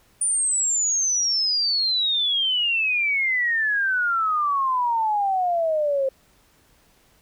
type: exponential sweep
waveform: sine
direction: down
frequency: 9397 to 527 Hz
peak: -19 dBFS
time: 0.21-6.09 s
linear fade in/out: 5 ms
effects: pink hiss -59 dBFS RMS until 7.21 s